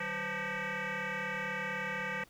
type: tone with frequency modulation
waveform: sine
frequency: 192 Hz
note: G3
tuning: 36 cents flat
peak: -32 dBFS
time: 0-2.24 s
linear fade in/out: 5 ms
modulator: 348 Hz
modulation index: 6.5
effects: tanh soft clip ceiling -31 dBFS + pink hiss -62 dBFS RMS until 2.29 s